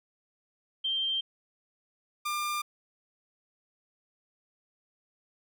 sine / sawtooth tone pair in turn, 3154 / 1197.2 Hz, G7 / D6, +10 / +33 cents, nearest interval octave + perfect fourth, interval 1677 cents, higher first, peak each -27 / -26 dBFS, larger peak second, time 0.84-1.21 / 2.25-2.62 s, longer neither, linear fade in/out 10 ms, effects none

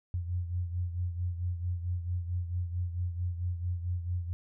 sine beating tone pair, 87.7 / 92.2 Hz, F2 / F#2, +8 / -6 cents, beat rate 4.5 Hz, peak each -31 / -38 dBFS, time 0.14-4.33 s, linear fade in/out 0 ms, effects none

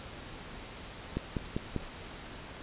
click train, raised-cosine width 3 ms, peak -18 dBFS, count 4, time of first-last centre 1.17-1.763 s, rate 5.06 Hz, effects pink hiss -45 dBFS RMS until 2.62 s + resampled to 8000 Hz

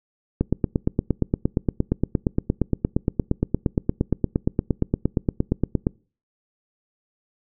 click train, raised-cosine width 3 ms, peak -6 dBFS, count 48, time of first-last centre 0.41-5.869 s, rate 8.61 Hz, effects noise-tail reverb RT60 0.4 s tail -26 dB re dry

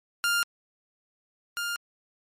sawtooth tone pair in turn, 1400 / 1404.9 Hz, F6 / F6, +4 / +10 cents, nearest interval unison, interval 6 cents, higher second, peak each -19 / -25 dBFS, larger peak first, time 0.24-0.43 / 1.57-1.76 s, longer neither, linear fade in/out 0 ms, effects MP3 64 kbps

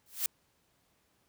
blue noise with exponential growth, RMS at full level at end -27 dBFS, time 0.06-0.26 s, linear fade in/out 1 ms, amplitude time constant 43 ms, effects pink hiss -72 dBFS RMS until 1.28 s + high-pass 60 Hz 12 dB/octave

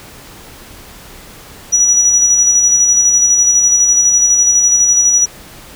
sine tone with tremolo, 5850 Hz, F#8, 21 cents flat, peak -5 dBFS, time 1.72-5.26 s, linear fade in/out 20 ms, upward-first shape square, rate 12 Hz, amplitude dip 35%, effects tanh soft clip ceiling -1 dBFS + pink hiss -36 dBFS RMS until 5.75 s

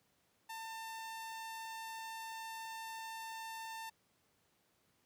sawtooth tone, 897 Hz, A5, 33 cents sharp, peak -40 dBFS, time 0.49-3.9 s, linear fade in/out 10 ms, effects pink hiss -75 dBFS RMS until 5.05 s + high-pass 100 Hz 12 dB/octave

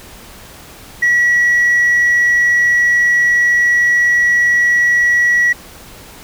sine tone, 1931 Hz, B6, 39 cents flat, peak -7 dBFS, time 1.02-5.53 s, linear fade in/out 10 ms, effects tanh soft clip ceiling -7 dBFS + pink hiss -37 dBFS RMS until 6.23 s

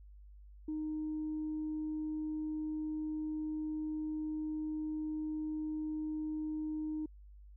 sine tone, 308.8 Hz, D#4, 13 cents flat, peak -34 dBFS, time 0.68-7.06 s, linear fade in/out 5 ms, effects tanh soft clip ceiling -31 dBFS + added 50 Hz sine -52 dBFS peak until 7.56 s

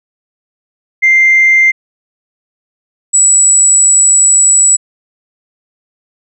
sine tone pair in turn, 2093 / 7852 Hz, C7 / B8, 0 / -11 cents, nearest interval octave + major seventh, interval 2289 cents, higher second, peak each -3 dBFS, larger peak neither, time 1.02-1.72 / 3.13-4.77 s, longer second, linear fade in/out 20 ms, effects tanh soft clip ceiling 0 dBFS

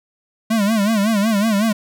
square tone with vibrato, 212 Hz, G#3, 36 cents sharp, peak -15 dBFS, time 0.5-1.73 s, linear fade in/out 10 ms, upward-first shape sine, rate 5.4 Hz, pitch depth 130 cents each way, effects none

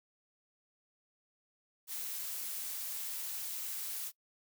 blue noise, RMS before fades -40 dBFS, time 1.87-4.12 s, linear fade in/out 50 ms, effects noise-tail reverb RT60 0.1 s tail -22 dB re dry

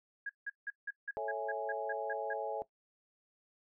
sine tone bursts, 1644 Hz, G#6, 18 cents flat, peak -36 dBFS, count 11, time 0.26-2.334 s, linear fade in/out 5 ms, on 34 ms, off 170 ms
sine chord, A major seventh, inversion none, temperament equal, 440 / 554.4 / 659.3 / 830.6 Hz, A4 / C#5 / E5 / G#5, 0 / 0 / 0 / 0 cents, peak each -40 dBFS, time 1.17-2.62 s, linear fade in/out 0 ms
effects noise-tail reverb RT60 0.1 s tail -17 dB re dry

